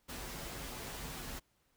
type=noise with comb filter; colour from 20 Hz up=pink; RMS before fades=-44 dBFS; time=0.08-1.4 s; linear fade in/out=20 ms; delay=9.8 ms; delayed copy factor=-0.6; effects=pink hiss -75 dBFS RMS until 1.76 s